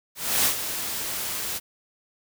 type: noise with ADSR envelope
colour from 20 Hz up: white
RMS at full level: -20 dBFS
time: 0.15-1.6 s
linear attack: 300 ms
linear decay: 91 ms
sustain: -10 dB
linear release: 32 ms
effects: none